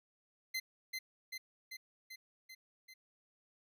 25% pulse tone with echo, 2064 Hz, C7, 24 cents flat, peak -32 dBFS, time 0.54-0.6 s, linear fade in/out 10 ms, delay 390 ms, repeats 6, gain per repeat -3 dB, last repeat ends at 2.94 s, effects none

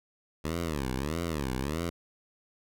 10% pulse tone with vibrato, 73.7 Hz, D2, 7 cents sharp, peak -22 dBFS, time 0.44-1.9 s, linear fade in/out 10 ms, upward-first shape sine, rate 1.6 Hz, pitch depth 260 cents each way, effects none

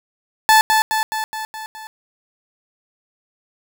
30% pulse tone with echo, 873 Hz, A5, 14 cents flat, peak -6 dBFS, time 0.49-0.61 s, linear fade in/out 0 ms, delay 210 ms, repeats 6, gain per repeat -4 dB, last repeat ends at 1.87 s, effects none

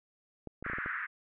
clicks, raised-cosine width 2 ms, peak -28 dBFS, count 7, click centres 0.473 / 0.626 / 0.664 / 0.699 / 0.734 / 0.785 / 0.861 s
white band-pass noise, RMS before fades -37 dBFS, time 0.64-1.07 s, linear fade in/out 20 ms, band 1300 to 1900 Hz, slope 48 dB/octave
effects none

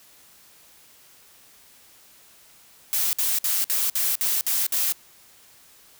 blue noise bursts, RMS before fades -23 dBFS, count 8, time 2.93-4.922 s, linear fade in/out 0 ms, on 200 ms, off 56 ms, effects white hiss -53 dBFS RMS until 5.99 s

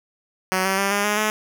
5% pulse tone with pitch steps, 187 / 192.15 / 197.43 / 202.9 / 208.5 / 214.2 Hz, F#3 / G3 / G3 / G#3 / G#3 / A3, +19 / -34 / +13 / -40 / +7 / -46 cents, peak -8 dBFS, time 0.52-1.3 s, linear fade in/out 0 ms, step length 130 ms, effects none

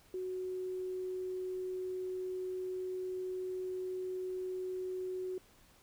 sine tone with quantisation, 370 Hz, F#4, in tune, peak -36 dBFS, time 0.14-5.38 s, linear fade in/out 2 ms, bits 11, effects pink hiss -64 dBFS RMS until 5.82 s

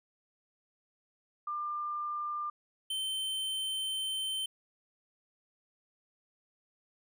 sine / square tone pair in turn, 1196 / 3095 Hz, D6 / G7, +31 / -23 cents, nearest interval octave + major third, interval 1646 cents, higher second, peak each -33 / -33 dBFS, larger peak neither, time 1.47-2.5 / 2.9-4.46 s, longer second, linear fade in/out 5 ms, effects none

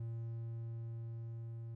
triangle tone with level ramp, 115.1 Hz, A#2, 22 cents flat, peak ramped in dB -37 to -41 dBFS, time 0-1.75 s, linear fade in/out 5 ms, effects none

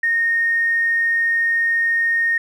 triangle tone with tanh clipping, 1847 Hz, A#6, 16 cents flat, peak -15 dBFS, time 0.03-2.38 s, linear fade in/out 5 ms, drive 3 dB, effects none

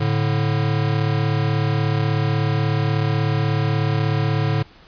square tone pair together, 108.7 / 145.1 Hz, A2 / D3, -21 / -21 cents, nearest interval perfect fourth, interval 500 cents, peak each -21 dBFS, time 0-4.63 s, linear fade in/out 10 ms, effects pink hiss -48 dBFS RMS until 4.87 s + resampled to 11025 Hz

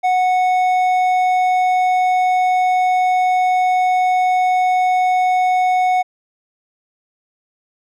sine tone with hard clipping, 736 Hz, F#5, 9 cents flat, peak -14 dBFS, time 0.03-6.03 s, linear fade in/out 20 ms, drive 6 dB, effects none

